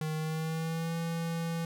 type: tone with pitch glide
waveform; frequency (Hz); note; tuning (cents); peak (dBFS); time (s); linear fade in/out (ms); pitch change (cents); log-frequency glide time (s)
square; 156.1 to 166.34; D#3 to E3; +6 to +16; -32; 0.01-1.65; 2; +110; 0.15-0.96
effects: none